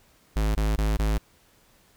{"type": "tone bursts", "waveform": "square", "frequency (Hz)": 53.1, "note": "G#1", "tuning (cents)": 39, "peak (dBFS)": -22, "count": 4, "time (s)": [0.36, 1.18], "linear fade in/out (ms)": 5, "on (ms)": 190, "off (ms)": 20, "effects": ["pink hiss -60 dBFS RMS until 1.96 s"]}